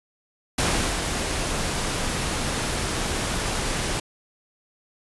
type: noise with ADSR envelope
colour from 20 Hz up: pink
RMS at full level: -21 dBFS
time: 0.58-4 s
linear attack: 5 ms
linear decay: 380 ms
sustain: -5 dB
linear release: 6 ms
effects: resampled to 24000 Hz